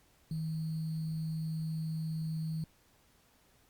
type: tone with sample-and-hold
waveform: sine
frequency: 159.3 Hz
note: D#3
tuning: 41 cents sharp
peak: -33 dBFS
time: 0.31-2.64 s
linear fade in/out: 2 ms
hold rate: 4410 Hz
effects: pink hiss -67 dBFS RMS until 3.69 s + Opus 48 kbps

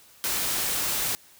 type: noise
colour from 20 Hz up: white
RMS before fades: -27 dBFS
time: 0.24-1.15 s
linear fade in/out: 0 ms
effects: white hiss -54 dBFS RMS until 1.39 s

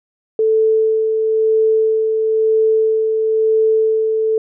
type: tone with tremolo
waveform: sine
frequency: 440 Hz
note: A4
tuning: in tune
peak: -10 dBFS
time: 0.39-4.38 s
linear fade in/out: 2 ms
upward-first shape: sine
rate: 1 Hz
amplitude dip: 35%
effects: none

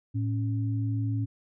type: tone pair together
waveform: sine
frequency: 110 / 277.2 Hz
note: A2 / C#4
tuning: 0 / 0 cents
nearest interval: octave + major third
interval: 1600 cents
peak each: -26 / -34 dBFS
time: 0.14-1.26 s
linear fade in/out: 20 ms
effects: none

